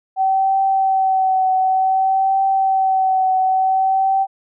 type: tone with vibrato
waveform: sine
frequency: 764 Hz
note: G5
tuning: 45 cents flat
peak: -13 dBFS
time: 0.16-4.27 s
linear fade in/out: 50 ms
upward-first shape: triangle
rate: 0.55 Hz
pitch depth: 27 cents each way
effects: none